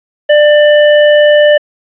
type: tone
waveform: square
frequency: 594 Hz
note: D5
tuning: 20 cents sharp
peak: -4 dBFS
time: 0.29-1.58 s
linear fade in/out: 10 ms
effects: resampled to 8000 Hz + 7-bit